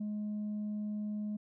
sine tone, 210 Hz, G#3, 19 cents sharp, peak -32 dBFS, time 0-1.37 s, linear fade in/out 10 ms, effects tanh soft clip ceiling -33 dBFS

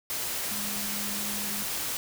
sine tone in noise, 205.9 Hz, G#3, 15 cents flat, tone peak -39 dBFS, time 0.51-1.63 s, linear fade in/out 0 ms, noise white, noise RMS -32 dBFS, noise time 0.1-1.97 s, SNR -10 dB, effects none

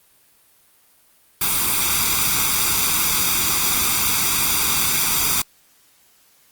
white noise with comb filter, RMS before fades -19 dBFS, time 1.41-5.42 s, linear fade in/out 5 ms, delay 0.84 ms, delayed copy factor +0.7, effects white hiss -56 dBFS RMS until 6.51 s + Opus 32 kbps

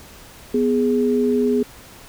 sine tone pair together, 247.2 / 415.5 Hz, B3 / G#4, +2 / +1 cents, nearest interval major sixth, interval 899 cents, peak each -18 dBFS, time 0.54-1.63 s, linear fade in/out 5 ms, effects pink hiss -43 dBFS RMS until 2.08 s

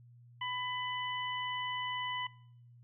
harmonic tone, 998 Hz, B5, 18 cents sharp, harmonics 1 / 2 / 3, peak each -38 / -40 / -40 dBFS, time 0.41-2.27 s, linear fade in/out 5 ms, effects noise-tail reverb RT60 0.7 s tail -23 dB re dry + added 120 Hz sine -55 dBFS peak until 2.83 s

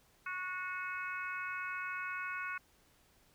harmonic tone with a mistuned harmonic, 365.8 Hz, F#4, 20 cents flat, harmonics 3 / 4 / 5 / 6 / 7, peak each -43 / -40 / -52 / -46 / -46 dBFS, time 0.26-2.58 s, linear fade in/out 5 ms, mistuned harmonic 3, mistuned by +22 cents, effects pink hiss -68 dBFS RMS until 3.34 s

